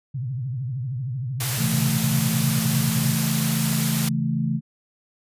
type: tone with vibrato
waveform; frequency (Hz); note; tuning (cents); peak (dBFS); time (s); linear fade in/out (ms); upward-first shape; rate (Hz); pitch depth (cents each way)
sine; 127.4; C3; -46; -25; 0.14-3.15; 10; triangle; 13; 210
type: noise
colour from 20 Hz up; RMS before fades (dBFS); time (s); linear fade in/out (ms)
white; -27; 1.4-4.09; 5
type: chord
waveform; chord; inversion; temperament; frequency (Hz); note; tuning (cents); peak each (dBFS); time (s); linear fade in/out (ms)
sine; A major; first; just; 137.5 / 165 / 220; C#3 / E3 / A3; -14 / +2 / 0; -25; 1.57-4.61; 50
effects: resampled to 32000 Hz